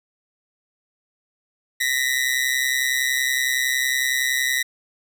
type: ring-modulated tone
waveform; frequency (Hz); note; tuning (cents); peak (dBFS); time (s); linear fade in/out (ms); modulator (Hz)
sawtooth; 1925; B6; -45; -13; 1.8-4.63; 10; 65.4
effects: none